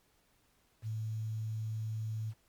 sine tone with quantisation, 110 Hz, A2, in tune, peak -34 dBFS, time 0.82-2.34 s, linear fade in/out 50 ms, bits 10, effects pink hiss -71 dBFS RMS until 2.48 s + MP3 96 kbps

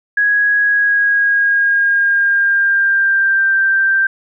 sine tone with pitch glide, 1661.2 to 1571.6 Hz, G#6 to G6, 0 to +4 cents, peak -10 dBFS, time 0.17-4.07 s, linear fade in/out 5 ms, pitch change -96 cents, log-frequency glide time 0.59-3.57 s, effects none

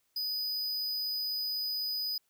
square tone, 4978 Hz, D#8, in tune, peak -32 dBFS, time 0.16-2.18 s, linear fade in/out 5 ms, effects white hiss -75 dBFS RMS until 2.29 s

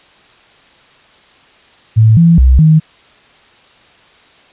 sine tone with pitch steps, 110.5 / 167.8 / 64.1 / 157.1 Hz, A2 / E3 / C2 / D#3, +8 / +31 / -35 / +17 cents, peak -3 dBFS, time 1.96-2.8 s, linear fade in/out 20 ms, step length 210 ms, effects white hiss -45 dBFS RMS until 4.52 s + resampled to 8000 Hz

